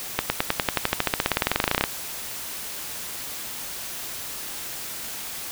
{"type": "accelerating click train", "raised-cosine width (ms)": 0.3, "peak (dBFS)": -3, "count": 28, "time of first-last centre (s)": [0.19, 1.839], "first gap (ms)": 110, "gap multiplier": 0.95, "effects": ["white hiss -34 dBFS RMS until 5.51 s"]}